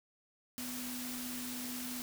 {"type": "tone in noise", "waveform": "sine", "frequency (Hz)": 248, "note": "B3", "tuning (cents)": 7, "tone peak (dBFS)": -42, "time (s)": [0.58, 2.02], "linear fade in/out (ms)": 0, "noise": "white", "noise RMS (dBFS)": -43, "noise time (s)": [0.58, 2.02], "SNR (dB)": -2, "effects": []}